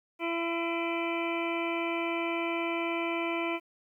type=harmonic tone with a mistuned harmonic; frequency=336.3 Hz; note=E4; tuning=35 cents sharp; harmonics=1 / 2 / 3 / 4 / 6 / 7 / 8 / 9; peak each=-32 / -36 / -37 / -42 / -43 / -36 / -44 / -45 dBFS; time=0.19-3.6 s; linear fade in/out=50 ms; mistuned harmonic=8; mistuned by=-69 cents; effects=11-bit